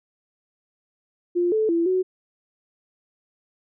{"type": "tone with pitch steps", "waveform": "sine", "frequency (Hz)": [350.5, 435.8, 336.4, 371.1], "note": ["F4", "A4", "E4", "F#4"], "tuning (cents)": [6, -17, 35, 5], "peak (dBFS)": -18, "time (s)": [1.35, 2.03], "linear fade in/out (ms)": 20, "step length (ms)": 170, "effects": []}